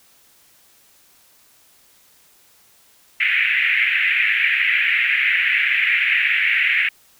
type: band-pass noise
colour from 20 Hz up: white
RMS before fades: -18 dBFS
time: 3.2-6.89 s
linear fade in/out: 5 ms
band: 1800 to 2500 Hz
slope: 48 dB/octave
effects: white hiss -54 dBFS RMS until 7.19 s